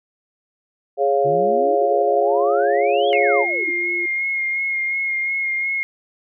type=chord; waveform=sine; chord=Db major; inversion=second; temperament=equal; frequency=415.3 / 554.4 / 698.5 Hz; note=Ab4 / Db5 / F5; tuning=0 / 0 / 0 cents; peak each=-19 dBFS; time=0.97-3.46 s; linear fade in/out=50 ms
type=exponential two-way sweep; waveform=sine; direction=up then down; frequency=135.5 to 3400 to 283.5 Hz; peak=-27 dBFS; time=1.24-3.71 s; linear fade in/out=20 ms; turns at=3.09 s
type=tone; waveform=sine; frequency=349.2 Hz; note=F4; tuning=in tune; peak=-28 dBFS; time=1.25-4.06 s; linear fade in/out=5 ms
type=tone with vibrato; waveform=sine; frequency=2145 Hz; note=C7; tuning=42 cents sharp; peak=-19 dBFS; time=3.13-5.83 s; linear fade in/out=0 ms; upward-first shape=sine; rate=2.8 Hz; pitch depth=22 cents each way
effects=none

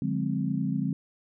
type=chord; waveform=sine; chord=D half-diminished seventh; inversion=none; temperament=equal with one note detuned; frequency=146.83 / 179.21 / 207.7 / 261.6 Hz; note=D3 / F3 / Ab3 / C4; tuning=0 / +45 / 0 / 0 cents; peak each=-31 dBFS; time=0.02-0.93 s; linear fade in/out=2 ms; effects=none

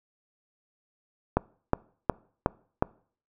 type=click train; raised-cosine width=1 ms; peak=-7 dBFS; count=5; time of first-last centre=1.37-2.825 s; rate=2.75 Hz; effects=noise-tail reverb RT60 0.5 s tail -24 dB re dry

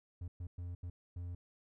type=tone bursts at uneven times; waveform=triangle; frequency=87.9 Hz; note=F2; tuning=12 cents sharp; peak=-38 dBFS; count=5; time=0.21-0.28 / 0.4-0.47 / 0.58-0.75 / 0.83-0.9 / 1.16-1.35 s; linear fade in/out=5 ms; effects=none

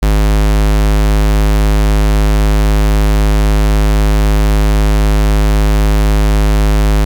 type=tone; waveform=square; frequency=51.91 Hz; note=G#1; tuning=in tune; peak=-8 dBFS; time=0.02-7.05 s; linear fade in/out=10 ms; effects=8-bit

